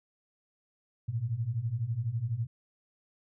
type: beating tone pair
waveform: sine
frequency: 108.4 / 120.4 Hz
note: A2 / B2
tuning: -25 / -44 cents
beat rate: 12 Hz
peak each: -34 / -31 dBFS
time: 1.08-2.47 s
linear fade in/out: 10 ms
effects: none